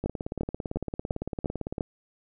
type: two click trains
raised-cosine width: 2 ms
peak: -18 / -14 dBFS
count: 32 / 6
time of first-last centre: 0.04-1.782 / 0.06-1.808 s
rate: 17.8 / 2.86 Hz
effects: none